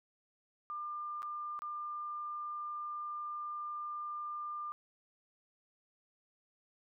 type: tone with dropouts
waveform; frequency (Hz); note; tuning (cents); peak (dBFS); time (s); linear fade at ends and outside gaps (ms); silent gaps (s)
sine; 1198; D6; +34; -38; 0.7-4.72; 0; 1.221-1.229 / 1.591-1.62
effects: none